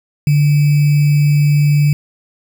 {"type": "tone with sample-and-hold", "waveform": "sine", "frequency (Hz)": 146.5, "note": "D3", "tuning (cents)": -4, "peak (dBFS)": -8, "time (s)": [0.27, 1.93], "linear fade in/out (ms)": 2, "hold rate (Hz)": 2450, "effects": []}